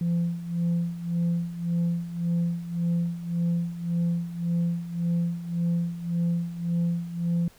sine tone with tremolo, 170.9 Hz, F3, 37 cents flat, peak -19 dBFS, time 0.01-7.48 s, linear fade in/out 2 ms, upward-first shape sine, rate 1.8 Hz, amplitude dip 80%, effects tanh soft clip ceiling -20 dBFS + pink hiss -56 dBFS RMS until 7.58 s

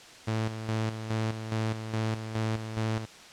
sawtooth tone with tremolo, 110.6 Hz, A2, 9 cents sharp, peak -23 dBFS, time 0.27-3.06 s, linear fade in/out 10 ms, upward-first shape square, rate 2.4 Hz, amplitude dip 60%, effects white hiss -49 dBFS RMS until 3.32 s + low-pass 6000 Hz 12 dB/octave

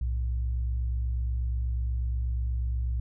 sine tone pair together, 61.74 / 110 Hz, B1 / A2, 0 / 0 cents, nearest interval minor seventh, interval 1000 cents, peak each -26 / -37 dBFS, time 0.01-3 s, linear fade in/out 5 ms, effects none

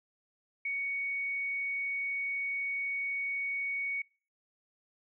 sine tone, 2232 Hz, C#7, 11 cents sharp, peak -31 dBFS, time 0.65-4.02 s, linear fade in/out 5 ms, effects noise-tail reverb RT60 0.4 s tail -25 dB re dry

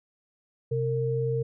sine tone pair together, 129.5 / 458 Hz, C3 / A#4, -17 / -31 cents, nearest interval octave + minor seventh, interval 2186 cents, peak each -27 dBFS, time 0.71-1.43 s, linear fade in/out 10 ms, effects none

